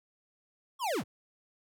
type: linear sweep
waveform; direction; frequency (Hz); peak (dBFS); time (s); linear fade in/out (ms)
square; down; 1146 to 61.9; -30; 0.79-1.04; 50
effects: none